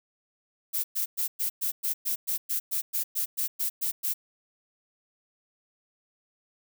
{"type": "noise bursts", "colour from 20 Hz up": "violet", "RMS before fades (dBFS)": -28, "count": 16, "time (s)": [0.73, 4.14], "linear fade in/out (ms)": 20, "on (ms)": 110, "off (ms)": 110, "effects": []}